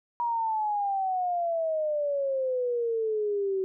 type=exponential sweep; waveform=sine; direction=down; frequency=960 to 376.5 Hz; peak=-25 dBFS; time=0.2-3.64 s; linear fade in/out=0 ms; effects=none